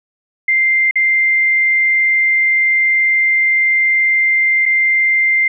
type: tone with dropouts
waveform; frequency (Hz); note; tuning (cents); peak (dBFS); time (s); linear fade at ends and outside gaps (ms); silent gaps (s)
sine; 2093; C7; 0; -10; 0.48-5.48; 5; 0.911-0.956 / 4.656-4.66
effects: none